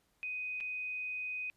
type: tone with dropouts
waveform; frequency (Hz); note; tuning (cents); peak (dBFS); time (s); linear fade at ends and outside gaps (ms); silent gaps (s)
sine; 2500; D#7; +8; -36; 0.23-1.5; 0; 0.603-0.608
effects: pink hiss -74 dBFS RMS until 1.56 s + resampled to 32000 Hz